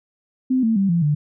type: tone with pitch steps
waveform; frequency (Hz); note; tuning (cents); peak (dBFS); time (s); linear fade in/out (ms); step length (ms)
sine; 257.9 / 224.5 / 195.45 / 170.15 / 148.12; C4 / A3 / G3 / F3 / D3; -25 / +35 / -5 / -45 / +15; -15; 0.5-1.15; 10; 130
effects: none